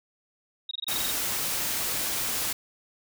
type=tone bursts; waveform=sine; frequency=3763 Hz; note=A#7; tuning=16 cents sharp; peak=-29 dBFS; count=10; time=0.69-1.108 s; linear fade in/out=5 ms; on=22 ms; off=22 ms
type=noise; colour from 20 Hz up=white; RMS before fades=-29 dBFS; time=0.88-2.53 s; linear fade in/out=5 ms
effects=none